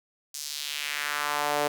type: tone with high-pass filter sweep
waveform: sawtooth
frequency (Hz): 146.83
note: D3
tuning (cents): 0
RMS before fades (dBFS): -30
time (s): 0.34-1.68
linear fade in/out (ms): 5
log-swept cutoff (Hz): 6200 to 520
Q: 1.7
effects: none